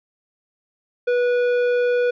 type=tone with tanh clipping; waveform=triangle; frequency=488.8 Hz; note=B4; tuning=18 cents flat; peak=-18 dBFS; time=1.07-2.11 s; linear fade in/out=10 ms; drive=15 dB; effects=none